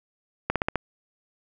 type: slowing click train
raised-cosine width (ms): 0.5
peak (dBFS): -8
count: 5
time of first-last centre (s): 0.5-0.757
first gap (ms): 57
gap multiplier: 1.08
effects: none